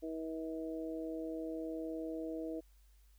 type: harmonic tone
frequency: 160.6 Hz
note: E3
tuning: 45 cents flat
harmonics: 2 / 3 / 4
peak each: -40 / -44 / -46 dBFS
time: 0.02-2.61 s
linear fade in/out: 20 ms
effects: added 50 Hz sine -61 dBFS peak until 3.18 s + white hiss -74 dBFS RMS until 3.18 s